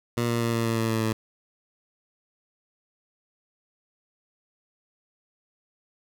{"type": "tone with pitch steps", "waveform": "15% pulse", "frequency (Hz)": [118.7, 117.54, 116.39, 115.25, 114.13, 113.01, 111.91, 110.82], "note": ["A#2", "A#2", "A#2", "A#2", "A#2", "A2", "A2", "A2"], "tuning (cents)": [32, 15, -2, -19, -36, 47, 30, 13], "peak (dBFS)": -17, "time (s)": [0.17, 1.13], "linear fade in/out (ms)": 5, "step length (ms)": 120, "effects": []}